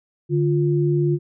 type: tone pair together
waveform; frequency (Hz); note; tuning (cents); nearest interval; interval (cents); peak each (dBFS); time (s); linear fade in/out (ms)
sine; 146.83 / 350; D3 / F4; 0 / +4; octave + minor third; 1504; -18 / -20; 0.29-1.19; 50
effects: none